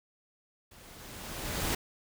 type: noise with level ramp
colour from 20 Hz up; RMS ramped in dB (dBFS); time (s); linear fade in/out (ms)
pink; -55 to -30; 0.71-1.75; 5
effects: none